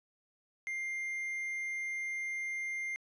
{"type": "tone", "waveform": "triangle", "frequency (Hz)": 2100, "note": "C7", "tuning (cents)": 6, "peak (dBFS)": -33, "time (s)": [0.67, 2.96], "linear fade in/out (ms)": 0, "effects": ["resampled to 24000 Hz"]}